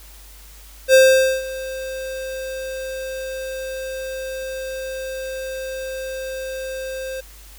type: tone with ADSR envelope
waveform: square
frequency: 525 Hz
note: C5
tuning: 6 cents sharp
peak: -8 dBFS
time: 0.88-7.21 s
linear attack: 59 ms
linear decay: 480 ms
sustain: -19 dB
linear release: 12 ms
effects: added 50 Hz sine -42 dBFS peak until 7.58 s + white hiss -46 dBFS RMS until 7.58 s